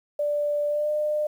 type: tone with pitch glide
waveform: sine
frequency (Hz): 587.3 to 602.1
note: D5 to D5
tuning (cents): 0 to +43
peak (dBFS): -22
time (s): 0.19-1.27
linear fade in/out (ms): 5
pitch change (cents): +43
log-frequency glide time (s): 0.68-0.9
effects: 9-bit